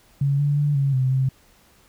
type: tone with pitch steps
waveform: sine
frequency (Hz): 140 / 144.4 / 146.1 / 138.5 / 130 / 132.2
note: C#3 / D3 / D3 / C#3 / C3 / C3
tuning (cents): +18 / -29 / -9 / -1 / -11 / +18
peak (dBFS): -17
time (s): 0.21-1.29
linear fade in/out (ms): 5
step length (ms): 180
effects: pink hiss -56 dBFS RMS until 1.88 s